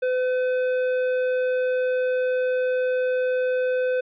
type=tone with tanh clipping; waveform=sine; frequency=507 Hz; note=B4; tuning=45 cents sharp; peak=-22 dBFS; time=0.02-4.01 s; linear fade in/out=10 ms; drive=11 dB; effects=resampled to 8000 Hz